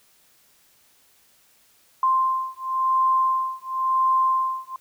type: beating tone pair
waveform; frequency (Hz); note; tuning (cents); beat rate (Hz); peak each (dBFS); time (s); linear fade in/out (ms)
sine; 1046.5 / 1047.45; C6 / C6; 0 / +2; 0.95; -22; 2.03-4.76; 2
effects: white hiss -59 dBFS RMS until 4.8 s